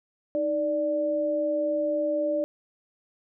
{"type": "tone pair together", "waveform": "sine", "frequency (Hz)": [311.1, 587.3], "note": ["D#4", "D5"], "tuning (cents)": [0, 0], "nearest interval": "major seventh", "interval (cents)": 1100, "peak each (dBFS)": [-30, -24], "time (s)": [0.35, 2.44], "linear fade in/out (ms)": 0, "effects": []}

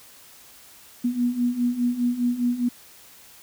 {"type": "beating tone pair", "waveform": "sine", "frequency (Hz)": [240, 244.9], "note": ["B3", "B3"], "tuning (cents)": [-49, -14], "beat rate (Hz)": 4.9, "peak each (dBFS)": [-26, -22], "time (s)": [1.04, 2.69], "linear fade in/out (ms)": 10, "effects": ["white hiss -49 dBFS RMS until 3.42 s"]}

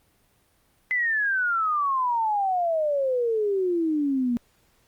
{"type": "exponential sweep", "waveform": "sine", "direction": "down", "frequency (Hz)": [2041, 234.1], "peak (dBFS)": -21, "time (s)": [0.91, 4.37], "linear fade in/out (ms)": 0, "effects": ["pink hiss -64 dBFS RMS until 4.87 s", "Opus 32 kbps"]}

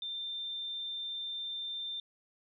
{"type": "tone", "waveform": "sine", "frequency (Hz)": 3583, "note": "A7", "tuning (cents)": 31, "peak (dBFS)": -36, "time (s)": [0.02, 2], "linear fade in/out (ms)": 2, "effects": []}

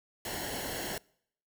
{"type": "noise with comb filter", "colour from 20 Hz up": "pink", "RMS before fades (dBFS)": -37, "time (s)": [0.25, 0.98], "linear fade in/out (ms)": 2, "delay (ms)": 0.82, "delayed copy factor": -0.7, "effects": ["noise-tail reverb RT60 0.7 s tail -26 dB re dry"]}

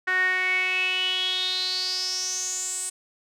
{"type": "tone with band-pass filter sweep", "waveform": "sawtooth", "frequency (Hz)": 370, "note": "F#4", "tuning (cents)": 0, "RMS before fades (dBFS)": -26, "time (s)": [0.07, 2.9], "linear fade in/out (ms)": 10, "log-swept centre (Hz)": [1700, 8400], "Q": 8.8, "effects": []}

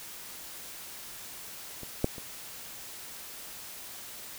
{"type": "clicks", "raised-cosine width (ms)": 2, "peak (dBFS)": [-28, -11, -29], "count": 3, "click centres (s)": [1.833, 2.044, 2.182], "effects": ["white hiss -44 dBFS RMS until 4.38 s"]}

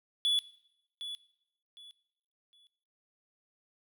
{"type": "tone with echo", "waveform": "triangle", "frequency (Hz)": 3423, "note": "A7", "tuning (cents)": -48, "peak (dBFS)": -24, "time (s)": [0.25, 0.39], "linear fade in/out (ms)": 0, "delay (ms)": 760, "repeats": 3, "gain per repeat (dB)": -12, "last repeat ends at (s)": 2.67, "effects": ["noise-tail reverb RT60 0.8 s tail -18 dB re dry"]}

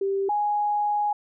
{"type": "tone pair in turn", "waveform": "sine", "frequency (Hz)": [392, 830.6], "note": ["G4", "G#5"], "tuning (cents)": [0, 0], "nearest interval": "octave + minor second", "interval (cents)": 1300, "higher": "second", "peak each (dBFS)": [-22, -21], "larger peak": "second", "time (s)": [[0.01, 0.29], [0.29, 1.13]], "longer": "second", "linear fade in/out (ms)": 5, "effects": []}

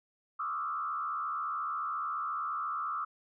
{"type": "tone with frequency modulation", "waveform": "sine", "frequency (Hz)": 1244.5, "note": "D#6", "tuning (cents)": 0, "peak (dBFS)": -32, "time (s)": [0.39, 3.05], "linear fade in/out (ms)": 10, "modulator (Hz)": 74.3, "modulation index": 1.4, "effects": []}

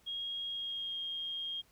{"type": "tone with pitch glide", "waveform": "sine", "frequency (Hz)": [3272, 3234], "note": ["G#7", "G#7"], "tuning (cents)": [-26, -47], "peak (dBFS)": -36, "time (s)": [0.06, 1.62], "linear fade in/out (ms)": 20, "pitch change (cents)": -21, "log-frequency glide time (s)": [0.48, 0.99], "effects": ["pink hiss -67 dBFS RMS until 1.71 s"]}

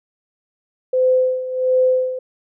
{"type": "tone with tremolo", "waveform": "sine", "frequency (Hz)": 512, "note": "C5", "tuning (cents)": -38, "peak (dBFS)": -11, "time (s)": [0.93, 2.19], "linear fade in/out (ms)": 5, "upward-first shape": "sine", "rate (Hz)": 1.4, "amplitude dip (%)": 75, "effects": []}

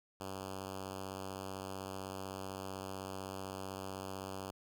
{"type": "tone with notch filter", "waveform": "5% pulse", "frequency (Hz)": 95.8, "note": "G2", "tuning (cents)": -39, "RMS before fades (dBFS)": -44, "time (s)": [0.2, 4.51], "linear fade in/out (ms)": 5, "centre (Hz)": 2100, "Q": 1.7, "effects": []}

